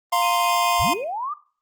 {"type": "chord", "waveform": "square", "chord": "F suspended fourth", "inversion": "none", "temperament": "equal", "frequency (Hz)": [698.5, 932.3, 1046.5], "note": ["F5", "Bb5", "C6"], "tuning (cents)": [0, 0, 0], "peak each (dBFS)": [-23, -26, -22], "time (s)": [0.12, 0.94], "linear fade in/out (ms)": 10}
{"type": "tone with tremolo", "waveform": "sine", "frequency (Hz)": 2489, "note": "D#7", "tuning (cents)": 0, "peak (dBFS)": -28, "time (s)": [0.22, 1.04], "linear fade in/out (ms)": 2, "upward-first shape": "triangle", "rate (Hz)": 4.8, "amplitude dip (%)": 70}
{"type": "linear sweep", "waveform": "sine", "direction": "up", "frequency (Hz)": [32.7, 1244.5], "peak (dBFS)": -25, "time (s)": [0.79, 1.34], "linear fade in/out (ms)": 10}
{"effects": ["noise-tail reverb RT60 0.4 s tail -17 dB re dry", "Opus 32 kbps"]}